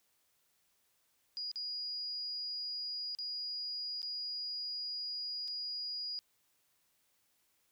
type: tone with dropouts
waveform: sine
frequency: 4886 Hz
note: D#8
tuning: 32 cents flat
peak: -37 dBFS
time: 1.37-6.19 s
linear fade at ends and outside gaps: 0 ms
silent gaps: 1.515-1.558 / 3.15-3.187 / 4.018-4.029 / 5.477-5.481 s
effects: white hiss -75 dBFS RMS until 7.71 s